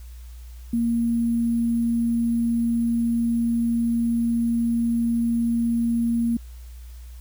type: tone with sample-and-hold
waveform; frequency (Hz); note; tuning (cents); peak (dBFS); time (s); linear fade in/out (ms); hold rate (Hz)
sine; 233.1; A#3; 0; -19; 0.73-6.37; 5; 11025
effects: added 60 Hz sine -37 dBFS peak until 7.2 s + white hiss -55 dBFS RMS until 7.2 s